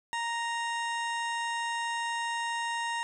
harmonic tone with a mistuned harmonic, 932.3 Hz, A#5, in tune, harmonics 1 / 2 / 3 / 4 / 6 / 7 / 8 / 9 / 10, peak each -32 / -35 / -41 / -43 / -50 / -50 / -52 / -49 / -54 dBFS, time 0.13-3.03 s, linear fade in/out 0 ms, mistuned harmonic 6, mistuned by -63 cents, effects none

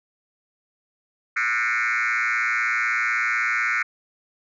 sine tone with frequency modulation, 1808 Hz, A6, 47 cents sharp, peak -18 dBFS, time 1.36-3.83 s, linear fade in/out 10 ms, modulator 116 Hz, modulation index 4.3, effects tanh soft clip ceiling -18 dBFS

